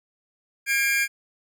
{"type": "tone cluster", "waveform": "45% pulse", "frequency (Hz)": [1628, 2151, 2373], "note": ["G#6", "C7", "D7"], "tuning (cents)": [-35, 47, 17], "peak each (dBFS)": [-24, -30, -23], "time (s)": [0.66, 1.08], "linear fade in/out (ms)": 50, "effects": []}